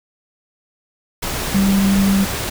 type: tone in noise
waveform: sine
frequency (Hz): 196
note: G3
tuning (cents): 0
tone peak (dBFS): -12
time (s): 1.54-2.25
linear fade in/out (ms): 10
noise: pink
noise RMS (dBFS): -23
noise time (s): 1.22-2.5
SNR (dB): +8
effects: none